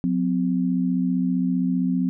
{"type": "tone pair together", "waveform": "sine", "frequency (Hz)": [181.3, 256.6], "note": ["F#3", "C4"], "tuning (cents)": [-35, -34], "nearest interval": "tritone", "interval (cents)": 601, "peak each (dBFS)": -22, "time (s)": [0.04, 2.09], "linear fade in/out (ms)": 0, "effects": []}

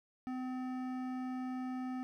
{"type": "tone with hard clipping", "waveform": "triangle", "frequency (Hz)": 255.5, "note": "C4", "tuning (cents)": -41, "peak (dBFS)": -39, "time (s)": [0.27, 2.03], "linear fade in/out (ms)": 0, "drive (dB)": 17, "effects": []}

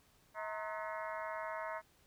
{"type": "harmonic tone with a mistuned harmonic", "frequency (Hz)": 214, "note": "A3", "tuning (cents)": -48, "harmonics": [3, 4, 5, 6, 7, 8, 9, 10], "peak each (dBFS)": [-43, -45, -47, -49, -50, -51, -52, -53], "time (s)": [0.34, 1.82], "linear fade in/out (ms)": 50, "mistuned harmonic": 4, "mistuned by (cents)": 140, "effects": ["pink hiss -69 dBFS RMS until 2.06 s"]}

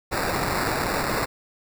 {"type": "noise with sample-and-hold", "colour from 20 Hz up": "white", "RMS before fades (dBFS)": -25, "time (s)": [0.11, 1.26], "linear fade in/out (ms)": 20, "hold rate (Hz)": 3150, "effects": []}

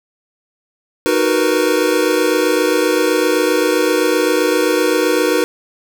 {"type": "chord", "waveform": "square", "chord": "B major seventh", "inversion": "first", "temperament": "equal", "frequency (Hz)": [311.1, 370, 466.2, 493.9], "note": ["D#4", "F#4", "A#4", "B4"], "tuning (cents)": [0, 0, 0, 0], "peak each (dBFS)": -19, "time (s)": [1.06, 5.44], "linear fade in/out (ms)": 0, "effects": ["8-bit"]}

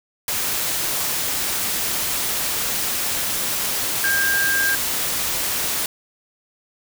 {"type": "tone in noise", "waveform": "sine", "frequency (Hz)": 1600, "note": "G6", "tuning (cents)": 35, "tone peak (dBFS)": -18, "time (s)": [4.04, 4.75], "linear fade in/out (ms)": 2, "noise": "white", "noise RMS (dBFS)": -23, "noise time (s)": [0.28, 5.86], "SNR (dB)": 2, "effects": []}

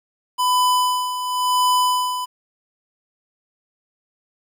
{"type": "tone with tremolo", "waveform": "square", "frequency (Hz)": 1000, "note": "B5", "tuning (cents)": 21, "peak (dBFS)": -15, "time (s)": [0.38, 2.26], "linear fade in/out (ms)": 20, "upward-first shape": "sine", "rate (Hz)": 0.94, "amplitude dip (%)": 65, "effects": ["9-bit"]}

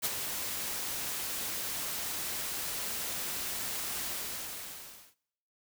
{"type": "noise with ADSR envelope", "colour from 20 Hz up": "white", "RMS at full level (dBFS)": -29, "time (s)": [0.02, 5.15], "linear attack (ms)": 30, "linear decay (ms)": 36, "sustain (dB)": -7, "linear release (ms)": 1100, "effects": ["noise-tail reverb RT60 0.8 s tail -23 dB re dry"]}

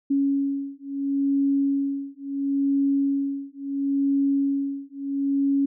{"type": "beating tone pair", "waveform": "sine", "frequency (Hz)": [277.2, 277.93], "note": ["C#4", "C#4"], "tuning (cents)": [0, 5], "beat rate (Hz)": 0.73, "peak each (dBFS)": -24, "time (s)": [0.1, 5.66], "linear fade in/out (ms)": 10, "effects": []}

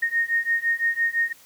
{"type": "beating tone pair", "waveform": "sine", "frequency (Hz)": [1849, 1854.9], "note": ["A#6", "A#6"], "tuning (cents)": [-15, -9], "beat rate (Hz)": 5.9, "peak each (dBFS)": [-24, -23], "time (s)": [0.02, 1.33], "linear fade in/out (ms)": 10, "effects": ["white hiss -52 dBFS RMS until 1.45 s"]}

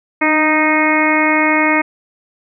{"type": "harmonic tone with a mistuned harmonic", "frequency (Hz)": 310, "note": "D#4", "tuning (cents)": -6, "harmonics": [1, 2, 3, 4, 5, 6, 7, 8], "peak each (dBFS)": [-16, -20, -19, -21, -25, -20, -16, -24], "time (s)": [0.21, 1.82], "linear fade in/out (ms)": 10, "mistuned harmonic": 1, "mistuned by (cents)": -26, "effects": []}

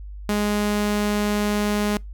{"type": "tone", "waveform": "sawtooth", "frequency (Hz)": 207.7, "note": "G#3", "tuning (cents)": 0, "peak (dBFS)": -16, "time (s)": [0.29, 1.97], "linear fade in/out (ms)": 0, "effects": ["noise-tail reverb RT60 0.2 s tail -25 dB re dry", "added 50 Hz sine -33 dBFS peak until 2.13 s"]}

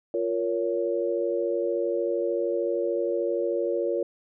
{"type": "chord", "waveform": "sine", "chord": "Bb minor", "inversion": "second", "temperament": "just", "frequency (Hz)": [349.6, 466.2, 559.4], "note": ["F4", "Bb4", "Db5"], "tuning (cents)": [2, 0, 16], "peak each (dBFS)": -28, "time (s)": [0.14, 4.03], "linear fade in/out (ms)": 2, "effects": []}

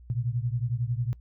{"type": "beating tone pair", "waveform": "sine", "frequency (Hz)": [116.54, 127.54], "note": ["A#2", "C3"], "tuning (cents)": [0, -44], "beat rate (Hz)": 11, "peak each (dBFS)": [-28, -30], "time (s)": [0.1, 1.13], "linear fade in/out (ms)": 0, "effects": ["noise-tail reverb RT60 0.1 s tail -23 dB re dry", "added 60 Hz sine -47 dBFS peak until 1.2 s"]}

